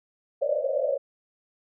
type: band-pass noise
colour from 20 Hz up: white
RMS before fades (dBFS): -26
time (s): 0.41-0.98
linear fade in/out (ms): 10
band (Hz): 520 to 600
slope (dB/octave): 96
effects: none